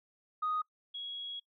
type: tone pair in turn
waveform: sine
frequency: 1244.5 / 3322 Hz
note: D#6 / G#7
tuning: 0 / 0 cents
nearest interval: octave + perfect fourth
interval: 1700 cents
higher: second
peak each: -29 / -38 dBFS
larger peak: first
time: 0.42-0.62 / 0.94-1.4 s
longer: second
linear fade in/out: 10 ms
effects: noise-tail reverb RT60 0.1 s tail -24 dB re dry + tanh soft clip ceiling -26 dBFS